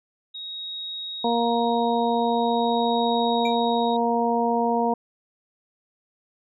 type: tone with tremolo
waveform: sine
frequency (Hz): 3777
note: A#7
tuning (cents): +22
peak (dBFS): -30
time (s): 0.34-3.97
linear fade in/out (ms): 10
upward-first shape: sine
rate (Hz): 0.43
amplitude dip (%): 60
type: harmonic tone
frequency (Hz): 234.5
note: A#3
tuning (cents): +11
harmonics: 1 / 2 / 3 / 4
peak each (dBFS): -25 / -25 / -25 / -25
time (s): 1.24-4.94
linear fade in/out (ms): 5
type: tone with exponential decay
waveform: triangle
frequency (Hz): 2349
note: D7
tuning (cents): 0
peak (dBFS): -25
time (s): 3.45-3.57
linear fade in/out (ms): 5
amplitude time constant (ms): 25
effects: none